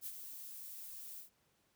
violet noise with ADSR envelope, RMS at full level -42 dBFS, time 0.01-1.3 s, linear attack 55 ms, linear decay 45 ms, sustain -7 dB, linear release 120 ms, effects pink hiss -75 dBFS RMS until 1.75 s + high-pass 80 Hz 12 dB/octave

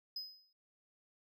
triangle tone with exponential decay, 5040 Hz, D#8, 21 cents sharp, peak -36 dBFS, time 0.16-0.53 s, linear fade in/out 5 ms, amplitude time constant 80 ms, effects none

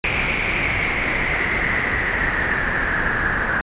pink noise with low-pass filter sweep, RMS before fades -21 dBFS, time 0.04-3.61 s, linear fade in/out 0 ms, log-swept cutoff 2400 to 1600 Hz, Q 7.8, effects resampled to 8000 Hz

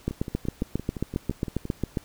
two click trains, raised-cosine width 3 ms, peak -12 / -20 dBFS, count 15 / 10, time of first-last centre 0.08-1.972 / 0.11-1.654 s, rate 7.4 / 5.83 Hz, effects pink hiss -53 dBFS RMS until 2.04 s

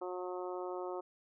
harmonic tone, 181.2 Hz, F#3, 36 cents flat, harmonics 2 / 3 / 4 / 5 / 6 / 7, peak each -40 / -44 / -46 / -48 / -50 / -51 dBFS, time 0.01-1.01 s, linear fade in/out 10 ms, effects none

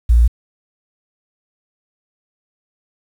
sine tone, 58.27 Hz, A#1, in tune, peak -7 dBFS, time 0.09-0.28 s, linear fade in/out 10 ms, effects 7-bit

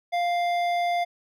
sine tone with hard clipping, 698.5 Hz, F5, in tune, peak -24 dBFS, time 0.12-1.05 s, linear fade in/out 20 ms, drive 11 dB, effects none

